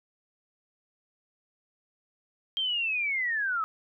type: linear sweep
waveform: sine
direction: down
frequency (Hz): 3196 to 1258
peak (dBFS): -26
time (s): 2.57-3.64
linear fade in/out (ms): 0
effects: none